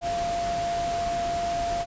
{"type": "tone in noise", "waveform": "sine", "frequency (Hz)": 690, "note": "F5", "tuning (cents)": -21, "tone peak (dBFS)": -25, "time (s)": [0.01, 1.86], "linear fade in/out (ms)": 50, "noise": "pink", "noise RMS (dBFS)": -35, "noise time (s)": [0.01, 1.86], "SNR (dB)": 7, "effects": ["resampled to 16000 Hz"]}